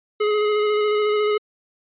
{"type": "tone with vibrato", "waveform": "square", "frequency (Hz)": 421.2, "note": "G#4", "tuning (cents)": 24, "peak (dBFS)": -18, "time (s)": [0.2, 1.38], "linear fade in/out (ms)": 10, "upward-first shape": "square", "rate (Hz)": 14, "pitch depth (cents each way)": 13, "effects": ["resampled to 8000 Hz"]}